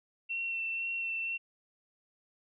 sine tone with vibrato, 2706 Hz, E7, 45 cents sharp, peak -32 dBFS, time 0.29-1.38 s, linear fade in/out 20 ms, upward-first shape sine, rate 2 Hz, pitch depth 15 cents each way, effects none

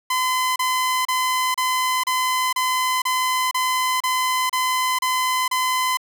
sawtooth tone bursts, 1021 Hz, C6, 43 cents flat, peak -15 dBFS, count 12, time 0.1-5.972 s, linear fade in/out 5 ms, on 460 ms, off 32 ms, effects none

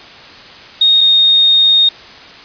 sine tone pair in turn, 3718 / 3701 Hz, A#7 / A#7, -5 / -13 cents, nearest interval unison, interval 8 cents, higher first, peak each -6 dBFS, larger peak neither, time 0.81-1.01 / 1.01-1.89 s, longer second, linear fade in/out 5 ms, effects white hiss -35 dBFS RMS until 2.44 s + resampled to 11025 Hz

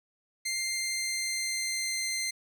15% pulse tone with pitch glide, 2098 to 2082 Hz, C7 to C7, +4 to -9 cents, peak -23 dBFS, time 0.45-2.31 s, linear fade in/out 10 ms, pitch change -13 cents, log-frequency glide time 0.69-2.03 s, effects none

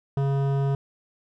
sine tone with hard clipping, 138.2 Hz, C#3, 5 cents flat, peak -23 dBFS, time 0.17-0.75 s, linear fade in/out 2 ms, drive 14 dB, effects none

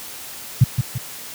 sine tone with echo, 124.4 Hz, B2, 13 cents sharp, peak -6 dBFS, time 0.61-0.64 s, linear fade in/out 5 ms, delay 170 ms, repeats 2, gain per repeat -7 dB, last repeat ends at 0.98 s, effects white hiss -35 dBFS RMS until 1.34 s + high-pass 60 Hz 12 dB/octave

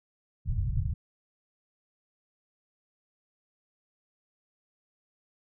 white low-pass noise, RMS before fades -29 dBFS, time 0.45-0.94 s, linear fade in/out 10 ms, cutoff 140 Hz, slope 48 dB/octave, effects none

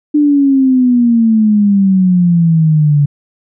sine exponential sweep, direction down, 300 to 142.7 Hz, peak -6 dBFS, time 0.14-3.06 s, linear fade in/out 10 ms, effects none

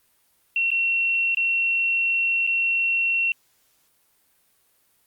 sine tone with dropouts, 2723 Hz, F7, 44 cents flat, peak -19 dBFS, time 0.56-3.32 s, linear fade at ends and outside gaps 2 ms, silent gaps 0.705-0.715 / 1.348-1.37 / 2.467-2.473 s, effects white hiss -64 dBFS RMS until 5.06 s + Opus 32 kbps

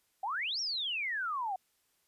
sine exponential two-way sweep, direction up then down, 729 to 5710 to 729 Hz, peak -32 dBFS, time 0.23-1.56 s, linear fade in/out 5 ms, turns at 0.6 s, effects white hiss -74 dBFS RMS until 2.07 s + resampled to 32000 Hz

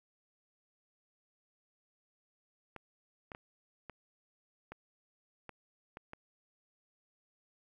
clicks, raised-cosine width 0.5 ms, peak -30 dBFS, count 8, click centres 2.763 / 3.318 / 3.349 / 3.897 / 4.72 / 5.493 / 5.971 / 6.134 s, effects 11-bit

